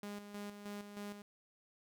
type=tone with tremolo; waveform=sawtooth; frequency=204.8 Hz; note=G#3; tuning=24 cents flat; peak=-39 dBFS; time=0.03-1.22 s; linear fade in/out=2 ms; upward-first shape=square; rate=3.2 Hz; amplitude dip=55%; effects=none